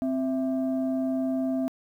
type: tone pair together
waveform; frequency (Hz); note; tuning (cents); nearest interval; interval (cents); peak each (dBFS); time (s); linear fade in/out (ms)
sine; 261.6 / 659.2; C4 / E5; 0 / 0; octave + major third; 1600; -24 / -30; 0.02-1.68; 0
effects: tanh soft clip ceiling -19 dBFS + 10-bit